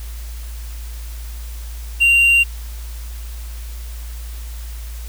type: tone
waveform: triangle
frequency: 2768 Hz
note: F7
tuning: 16 cents flat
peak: -8 dBFS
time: 2-2.44 s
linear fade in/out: 20 ms
effects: added 57 Hz sine -27 dBFS peak until 5.08 s + white hiss -41 dBFS RMS until 5.08 s